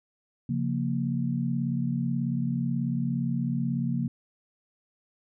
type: chord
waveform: sine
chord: Bb minor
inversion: first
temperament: equal with one note detuned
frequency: 136.45 / 174.61 / 233.1 Hz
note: Db3 / F3 / Bb3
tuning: -27 / 0 / 0 cents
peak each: -29 / -31 / -29 dBFS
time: 0.49-4.08 s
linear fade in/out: 5 ms
effects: none